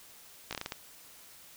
slowing click train, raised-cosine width 0.2 ms, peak -18 dBFS, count 7, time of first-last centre 0.51-0.722 s, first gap 17 ms, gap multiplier 1.29, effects white hiss -54 dBFS RMS until 1.56 s

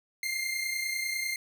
sawtooth tone pair together, 2084 / 2114 Hz, C7 / C7, -7 / +17 cents, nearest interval unison, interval 24 cents, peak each -32 / -28 dBFS, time 0.23-1.36 s, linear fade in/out 2 ms, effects none

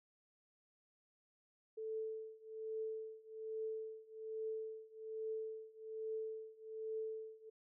sine tone with tremolo, 440 Hz, A4, in tune, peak -38 dBFS, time 1.77-7.5 s, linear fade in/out 10 ms, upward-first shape triangle, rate 1.2 Hz, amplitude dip 95%, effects none

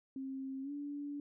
sine tone with pitch glide, 267.2 to 288 Hz, C4 to D4, +36 to -34 cents, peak -39 dBFS, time 0.16-1.2 s, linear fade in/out 2 ms, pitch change +130 cents, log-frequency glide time 0.62-0.71 s, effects none

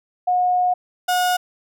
sine / 35% pulse tone pair in turn, 724 / 724 Hz, F#5 / F#5, -38 / -38 cents, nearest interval unison, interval 0 cents, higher neither, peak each -15 dBFS, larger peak neither, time 0.27-0.74 / 1.08-1.37 s, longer first, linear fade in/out 10 ms, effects none

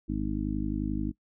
harmonic tone, 51.4 Hz, G#1, 17 cents flat, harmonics 1 / 2 / 3 / 4 / 5 / 6, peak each -34 / -38 / -39 / -35 / -34 / -34 dBFS, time 0.08-1.12 s, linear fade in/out 20 ms, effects noise-tail reverb RT60 0.1 s tail -20 dB re dry

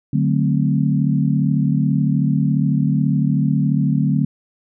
sine chord, D dominant seventh, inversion none, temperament equal with one note detuned, 146.83 / 185 / 219 / 261.6 Hz, D3 / F#3 / A3 / C4, 0 / 0 / -8 / 0 cents, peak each -17 / -21 / -21 / -22 dBFS, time 0.13-4.25 s, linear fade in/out 5 ms, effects none

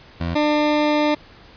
20% pulse tone pair in turn, 84.6 / 299.1 Hz, E2 / D4, +45 / +32 cents, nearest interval octave + minor seventh, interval 2187 cents, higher second, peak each -17 / -11 dBFS, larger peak second, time 0.2-0.35 / 0.35-1.15 s, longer second, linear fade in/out 10 ms, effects pink hiss -46 dBFS RMS until 1.56 s + resampled to 11025 Hz

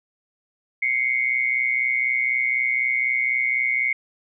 sine tone pair together, 2093 / 2217 Hz, C7 / C#7, 0 / 0 cents, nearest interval minor second, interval 100 cents, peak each -22 dBFS, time 0.82-3.93 s, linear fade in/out 5 ms, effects none

